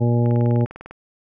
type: harmonic tone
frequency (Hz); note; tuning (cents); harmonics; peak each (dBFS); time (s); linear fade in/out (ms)
119.2; A#2; +39; 1 / 2 / 3 / 4 / 5 / 7; -16 / -22 / -26 / -28 / -30 / -33; 0-0.66; 20
type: click train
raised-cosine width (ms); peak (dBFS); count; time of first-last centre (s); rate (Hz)
0.5; -23; 14; 0.26-0.91; 20
effects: none